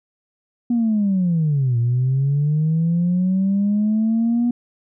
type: linear two-way sweep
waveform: sine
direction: down then up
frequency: 242.4 to 116.54 to 242.4 Hz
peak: -14 dBFS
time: 0.7-4.51 s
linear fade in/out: 5 ms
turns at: 1.78 s
effects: tanh soft clip ceiling -12 dBFS